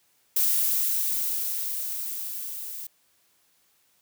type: noise with level ramp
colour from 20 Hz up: violet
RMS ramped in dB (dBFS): -22 to -37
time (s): 0.36-2.87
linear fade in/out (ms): 5
effects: white hiss -66 dBFS RMS until 4.01 s + high-pass 60 Hz 12 dB/octave